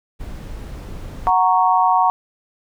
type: noise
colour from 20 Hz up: brown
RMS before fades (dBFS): -31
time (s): 0.19-1.31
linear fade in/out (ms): 20
type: chord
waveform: sine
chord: F# major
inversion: none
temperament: equal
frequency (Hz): 740 / 932.3 / 1108.7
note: F#5 / A#5 / C#6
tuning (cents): 0 / 0 / 0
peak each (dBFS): -16 / -16 / -18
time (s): 1.27-2.1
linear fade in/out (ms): 0
effects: none